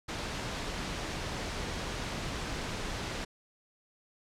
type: noise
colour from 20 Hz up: pink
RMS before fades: -36 dBFS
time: 0.08-3.25 s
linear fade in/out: 10 ms
effects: low-pass 6000 Hz 12 dB/octave